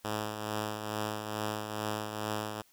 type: tone with tremolo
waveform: 5% pulse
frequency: 106.7 Hz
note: G#2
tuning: 47 cents sharp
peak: -20 dBFS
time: 0.04-2.62 s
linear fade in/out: 10 ms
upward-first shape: triangle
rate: 2.3 Hz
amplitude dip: 55%
effects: white hiss -65 dBFS RMS until 2.72 s